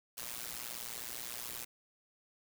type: noise with amplitude modulation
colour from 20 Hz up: white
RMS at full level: -39 dBFS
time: 0.17-1.65 s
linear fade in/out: 10 ms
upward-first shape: sine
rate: 119 Hz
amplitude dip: 95%
effects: none